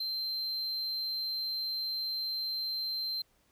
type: tone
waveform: triangle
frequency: 4125 Hz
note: C8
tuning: 25 cents flat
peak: -31 dBFS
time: 0-3.22 s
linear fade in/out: 5 ms
effects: pink hiss -70 dBFS RMS until 3.51 s